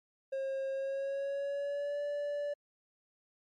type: tone with pitch glide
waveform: triangle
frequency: 538 to 580 Hz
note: C5 to D5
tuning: +48 to -22 cents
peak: -31 dBFS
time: 0.32-2.54 s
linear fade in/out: 10 ms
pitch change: +130 cents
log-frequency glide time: 0.71-2.02 s
effects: MP3 48 kbps